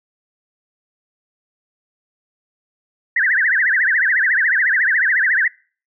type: tone with vibrato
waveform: sine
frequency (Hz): 1760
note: A6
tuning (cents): 0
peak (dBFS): -13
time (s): 3.16-5.48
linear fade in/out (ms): 5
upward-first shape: triangle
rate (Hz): 14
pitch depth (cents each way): 280
effects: noise-tail reverb RT60 0.4 s tail -24 dB re dry